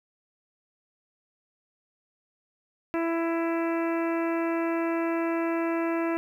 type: harmonic tone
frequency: 332.5 Hz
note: E4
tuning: 15 cents sharp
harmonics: 1 / 2 / 3 / 4 / 5 / 6 / 7 / 8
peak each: -26 / -32 / -36 / -38 / -40 / -42 / -43 / -44 dBFS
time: 2.94-6.17 s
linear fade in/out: 0 ms
effects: 10-bit